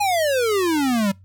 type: exponential sweep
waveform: square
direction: down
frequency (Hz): 844 to 189.4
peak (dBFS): -18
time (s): 0-1.12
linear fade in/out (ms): 10
effects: noise-tail reverb RT60 0.2 s tail -24 dB re dry + added 94 Hz sine -45 dBFS peak until 1.24 s

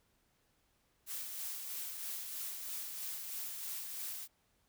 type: noise with tremolo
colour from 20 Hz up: blue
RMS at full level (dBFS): -41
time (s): 1.06-4.28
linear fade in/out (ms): 50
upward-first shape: sine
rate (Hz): 3.1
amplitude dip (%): 35
effects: pink hiss -75 dBFS RMS until 4.68 s

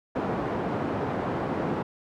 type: band-pass noise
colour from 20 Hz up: pink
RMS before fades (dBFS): -29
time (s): 0.15-1.83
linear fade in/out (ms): 10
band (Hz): 160 to 970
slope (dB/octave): 12
effects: none

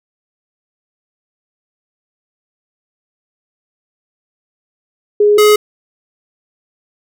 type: tone pair in turn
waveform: sine / square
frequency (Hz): 415.3 / 421.1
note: G#4 / G#4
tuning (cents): 0 / +24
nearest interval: unison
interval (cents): 24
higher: second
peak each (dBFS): -6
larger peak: neither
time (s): 5.2-5.38 / 5.38-5.56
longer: neither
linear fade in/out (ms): 5
effects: none

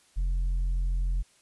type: tone with tanh clipping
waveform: sine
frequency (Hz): 43.65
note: F1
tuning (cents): 0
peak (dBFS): -25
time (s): 0.16-1.23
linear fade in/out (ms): 20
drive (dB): 3
effects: white hiss -62 dBFS RMS until 1.41 s + resampled to 24000 Hz

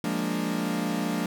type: chord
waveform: 40% pulse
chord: Bb dominant seventh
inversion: second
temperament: equal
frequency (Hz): 174.61 / 207.7 / 233.1 / 293.7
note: F3 / Ab3 / Bb3 / D4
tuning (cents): 0 / 0 / 0 / 0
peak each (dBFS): -31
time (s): 0.04-1.26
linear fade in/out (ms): 2
effects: none

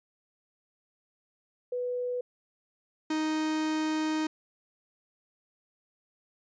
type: tone pair in turn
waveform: sine / 45% pulse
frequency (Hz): 493.9 / 311.6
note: B4 / D#4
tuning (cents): 0 / +3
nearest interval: minor sixth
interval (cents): 797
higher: first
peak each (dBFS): -29 / -27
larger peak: second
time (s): 1.72-2.21 / 3.1-4.27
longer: second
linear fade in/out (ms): 5
effects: resampled to 16000 Hz

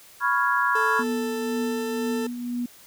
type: chord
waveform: sine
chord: C# dominant seventh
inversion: third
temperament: equal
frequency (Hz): 987.8 / 1108.7 / 1396.9 / 1661.2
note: B5 / C#6 / E#6 / G#6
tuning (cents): 0 / 0 / 0 / 0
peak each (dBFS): -25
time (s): 0.2-1.04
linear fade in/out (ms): 50
type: tone with pitch glide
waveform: 40% pulse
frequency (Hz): 440 to 444.3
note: A4 to A4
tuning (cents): 0 to +17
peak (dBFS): -27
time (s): 0.75-2.27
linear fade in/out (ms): 5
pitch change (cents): +17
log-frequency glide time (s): 0.89-1.8
type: tone with tremolo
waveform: sine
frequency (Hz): 242.8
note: B3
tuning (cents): -29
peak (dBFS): -24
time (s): 0.99-2.66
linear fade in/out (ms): 5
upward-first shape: triangle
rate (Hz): 2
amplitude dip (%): 55
effects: white hiss -50 dBFS RMS until 2.86 s

